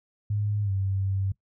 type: tone with pitch glide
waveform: sine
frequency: 103.83 to 96.88 Hz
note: G#2 to G2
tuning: 0 to -20 cents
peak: -24 dBFS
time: 0.3-1.32 s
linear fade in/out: 5 ms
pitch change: -120 cents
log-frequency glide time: 0.63-0.71 s
effects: noise-tail reverb RT60 0.1 s tail -19 dB re dry